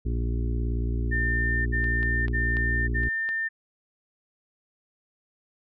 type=harmonic tone; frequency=58.27 Hz; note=A#1; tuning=in tune; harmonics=1 / 2 / 4 / 5 / 6 / 7; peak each=-25 / -31 / -37 / -39 / -41 / -42 dBFS; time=0.05-3.09 s; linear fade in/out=10 ms
type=tone bursts; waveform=sine; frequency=1800 Hz; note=A6; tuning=39 cents sharp; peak=-25 dBFS; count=4; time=1.11-3.49 s; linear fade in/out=20 ms; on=550 ms; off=60 ms
type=clicks; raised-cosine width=0.3 ms; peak=-28 / -25 / -23 / -23 / -31 / -24 dBFS; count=6; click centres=1.842 / 2.03 / 2.282 / 2.569 / 3.034 / 3.29 s
effects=none